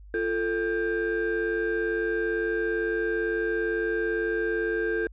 sine tone cluster, 345 / 442.8 / 1588 Hz, F4 / A4 / G6, -21 / +11 / +22 cents, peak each -28 / -26 / -29 dBFS, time 0.14-5.07 s, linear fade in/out 2 ms, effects tanh soft clip ceiling -19 dBFS + added 50 Hz sine -44 dBFS peak until 5.12 s

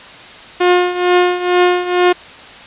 sawtooth tone with tremolo, 357.7 Hz, F4, 41 cents sharp, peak -3 dBFS, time 0.6-2.13 s, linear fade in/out 10 ms, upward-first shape triangle, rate 2.2 Hz, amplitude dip 80%, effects white hiss -35 dBFS RMS until 2.66 s + resampled to 8000 Hz

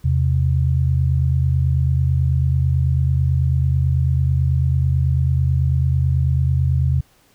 sine tone pair together, 82 / 131.11 Hz, E2 / C3, -9 / +4 cents, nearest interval minor sixth, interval 813 cents, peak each -17 dBFS, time 0.04-7.01 s, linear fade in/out 10 ms, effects pink hiss -56 dBFS RMS until 7.34 s

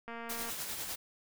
click train, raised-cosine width 0.5 ms, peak -29 dBFS, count 98, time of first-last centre 0.08-0.498 s, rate 232 Hz
white noise with tremolo, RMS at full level -38 dBFS, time 0.29-0.96 s, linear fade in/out 10 ms, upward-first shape sine, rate 10 Hz, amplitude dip 40%
effects none

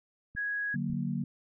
clicks, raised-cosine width 5 ms, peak -33 dBFS, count 3, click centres 0.351 / 0.9 / 0.933 s
sine tone, 1661.2 Hz, G#6, in tune, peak -30 dBFS, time 0.36-0.76 s, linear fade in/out 20 ms
sine chord, D augmented, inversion none, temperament equal, 146.83 / 185 / 233.1 Hz, D3 / F#3 / A#3, 0 / 0 / 0 cents, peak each -34 dBFS, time 0.74-1.24 s, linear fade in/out 5 ms
effects none

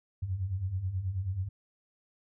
sine beating tone pair, 87.31 / 96.61 Hz, F2 / G2, 0 / -25 cents, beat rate 9.3 Hz, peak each -37 / -31 dBFS, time 0.22-1.49 s, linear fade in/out 10 ms, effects none

